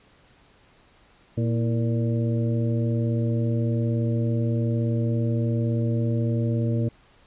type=harmonic tone with a mistuned harmonic; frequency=116.54 Hz; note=A#2; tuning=in tune; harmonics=1 / 2 / 3 / 4 / 5; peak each=-22 / -28 / -32 / -34 / -36 dBFS; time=1.37-6.89 s; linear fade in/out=10 ms; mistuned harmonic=3; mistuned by=-90 cents; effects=pink hiss -57 dBFS RMS until 7.26 s + resampled to 8000 Hz